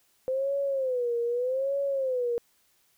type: tone with vibrato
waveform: sine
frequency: 513 Hz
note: C5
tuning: 34 cents flat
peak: -25 dBFS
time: 0.28-2.38 s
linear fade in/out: 0 ms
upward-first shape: sine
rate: 0.82 Hz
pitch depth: 150 cents each way
effects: white hiss -67 dBFS RMS until 2.97 s